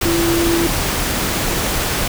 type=tone in noise; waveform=sine; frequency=336.9 Hz; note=E4; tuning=38 cents sharp; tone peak=-15 dBFS; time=0.05-0.67 s; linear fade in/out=5 ms; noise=pink; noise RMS=-19 dBFS; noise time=0.01-2.08 s; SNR=+1 dB; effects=none

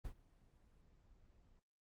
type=noise with ADSR envelope; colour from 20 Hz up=brown; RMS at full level=-45 dBFS; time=0.04-1.6 s; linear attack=13 ms; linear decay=78 ms; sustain=-23 dB; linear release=10 ms; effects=noise-tail reverb RT60 0.1 s tail -19 dB re dry + Opus 24 kbps

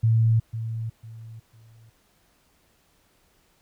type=tone with echo; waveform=sine; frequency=112.9 Hz; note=A2; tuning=45 cents sharp; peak=-16 dBFS; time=0.03-0.4 s; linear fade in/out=10 ms; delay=500 ms; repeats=3; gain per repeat=-11 dB; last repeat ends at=1.9 s; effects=pink hiss -64 dBFS RMS until 3.61 s

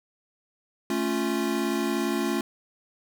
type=chord; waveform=square; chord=A augmented; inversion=none; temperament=equal; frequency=220 / 277.2 / 349.2 Hz; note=A3 / C#4 / E#4; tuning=0 / 0 / 0 cents; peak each=-30 / -30 / -29 dBFS; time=0.9-2.41 s; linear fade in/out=2 ms; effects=none

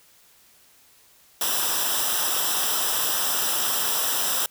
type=noise with comb filter; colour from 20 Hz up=white; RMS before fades=-24 dBFS; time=1.41-4.46 s; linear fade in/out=2 ms; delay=0.45 ms; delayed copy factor=-0.75; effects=white hiss -56 dBFS RMS until 4.5 s

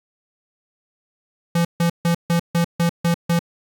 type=tone bursts; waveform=square; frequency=170 Hz; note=F3; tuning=46 cents flat; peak=-16 dBFS; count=8; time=1.55-3.392 s; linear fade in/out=5 ms; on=99 ms; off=150 ms; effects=9-bit

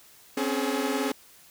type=tone cluster; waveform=sawtooth; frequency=260.1 / 278.8 / 423.8 Hz; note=C4 / C#4 / G#4; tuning=-10 / +10 / +35 cents; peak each=-26 dBFS; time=0.37-1.12 s; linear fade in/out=5 ms; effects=white hiss -54 dBFS RMS until 1.5 s

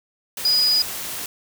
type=tone in noise; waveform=sine; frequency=4939 Hz; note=D#8; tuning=14 cents flat; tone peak=-15 dBFS; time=0.45-0.82 s; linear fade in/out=2 ms; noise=white; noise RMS=-30 dBFS; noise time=0.37-1.26 s; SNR=+12 dB; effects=none

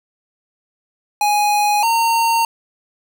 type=tone pair in turn; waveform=square; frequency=830.6 / 917.4 Hz; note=G#5 / A#5; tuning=0 / -28 cents; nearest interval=major second; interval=172 cents; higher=second; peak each=-14 dBFS; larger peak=neither; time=1.21-1.83 / 1.83-2.45 s; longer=neither; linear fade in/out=2 ms; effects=none

